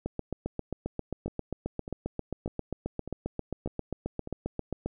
two click trains, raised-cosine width 2 ms, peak -18 / -24 dBFS, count 37 / 6, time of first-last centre 0.06-4.86 / 1.28-4.274 s, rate 7.5 / 1.67 Hz, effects none

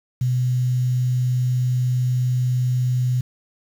sine tone with quantisation, 125.6 Hz, B2, 30 cents sharp, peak -17 dBFS, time 0.21-3.21 s, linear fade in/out 5 ms, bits 7, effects none

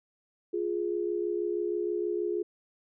sine tone pair together, 350.7 / 417 Hz, F4 / G#4, +7 / +7 cents, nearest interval minor third, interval 300 cents, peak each -30 / -31 dBFS, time 0.53-2.43 s, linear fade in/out 10 ms, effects none

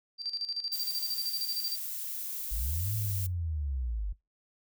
sine tone with tremolo, 4699 Hz, D8, in tune, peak -30 dBFS, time 0.18-1.78 s, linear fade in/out 50 ms, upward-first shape square, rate 13 Hz, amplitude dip 70%
violet noise, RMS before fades -37 dBFS, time 0.72-3.27 s, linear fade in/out 10 ms
sine linear two-way sweep, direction up then down, 46.25 to 109.1 to 46.25 Hz, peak -30 dBFS, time 2.51-4.13 s, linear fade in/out 10 ms, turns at 2.95 s
effects noise-tail reverb RT60 0.2 s tail -22 dB re dry

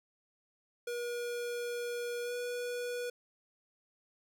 square tone with pitch glide, 480 to 487 Hz, B4 to B4, -49 to -24 cents, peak -36 dBFS, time 0.87-3.1 s, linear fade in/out 5 ms, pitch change +25 cents, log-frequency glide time 2.23-2.33 s, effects none

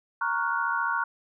sine chord, Gb major seventh, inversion first, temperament equal with one note detuned, 932.3 / 1108.7 / 1405.8 / 1480 Hz, Bb5 / Db6 / F6 / Gb6, 0 / 0 / +11 / 0 cents, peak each -30 dBFS, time 0.21-1.04 s, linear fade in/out 5 ms, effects none

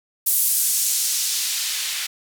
blue noise with band-pass filter sweep, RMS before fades -22 dBFS, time 0.26-2.07 s, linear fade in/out 10 ms, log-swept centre 12000 to 2500 Hz, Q 0.94, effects none

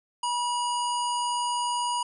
harmonic tone with a mistuned harmonic, 967 Hz, B5, 37 cents flat, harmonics 1 / 3 / 5 / 7 / 9 / 10, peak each -26 / -34 / -39 / -40 / -42 / -40 dBFS, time 0.23-2.03 s, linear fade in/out 5 ms, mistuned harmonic 10, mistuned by -21 cents, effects none

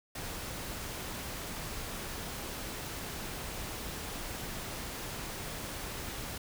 pink noise, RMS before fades -40 dBFS, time 0.15-6.38 s, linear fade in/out 5 ms, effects none

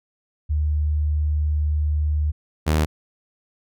sine / sawtooth tone pair in turn, 75.3 / 77.51 Hz, D2 / D#2, +44 / -6 cents, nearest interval minor second, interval 50 cents, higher second, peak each -18 / -13 dBFS, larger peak second, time 0.49-2.32 / 2.66-2.86 s, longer first, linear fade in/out 20 ms, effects none

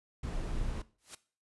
brown noise, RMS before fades -35 dBFS, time 0.23-0.82 s, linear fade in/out 5 ms
white noise with exponential growth, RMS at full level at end -41 dBFS, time 0.98-1.15 s, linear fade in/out 5 ms, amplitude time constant 35 ms
effects noise-tail reverb RT60 0.4 s tail -18 dB re dry + resampled to 24000 Hz

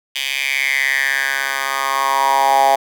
10% pulse tone with high-pass filter sweep, 136.3 Hz, C#3, 29 cents flat, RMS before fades -17 dBFS, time 0.15-2.76 s, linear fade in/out 10 ms, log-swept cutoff 2800 to 750 Hz, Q 6, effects none

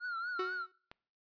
triangle tone with vibrato, 1405 Hz, F6, 10 cents sharp, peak -34 dBFS, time 0-0.67 s, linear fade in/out 50 ms, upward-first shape triangle, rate 4.2 Hz, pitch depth 110 cents each way
45% pulse tone with exponential decay, 370 Hz, F#4, in tune, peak -32 dBFS, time 0.39-0.72 s, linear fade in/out 5 ms, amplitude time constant 71 ms
click, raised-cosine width 0.3 ms, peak -32 dBFS, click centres 0.915 s
effects noise-tail reverb RT60 0.6 s tail -26 dB re dry + resampled to 11025 Hz

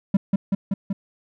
triangle tone with echo, 196 Hz, G3, in tune, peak -11 dBFS, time 0.14-0.17 s, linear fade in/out 5 ms, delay 190 ms, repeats 4, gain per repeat -2 dB, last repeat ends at 0.93 s, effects none

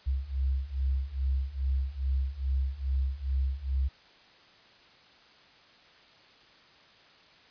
sine beating tone pair, 65.41 / 67.81 Hz, C2 / C#2, 0 / -38 cents, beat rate 2.4 Hz, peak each -31 / -29 dBFS, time 0.06-3.89 s, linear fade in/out 20 ms, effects white hiss -57 dBFS RMS until 7.5 s + resampled to 11025 Hz

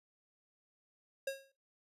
square tone with exponential decay, 543 Hz, C#5, 36 cents flat, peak -33 dBFS, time 1.27-1.52 s, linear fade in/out 5 ms, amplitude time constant 53 ms, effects noise-tail reverb RT60 0.3 s tail -19 dB re dry + resampled to 32000 Hz

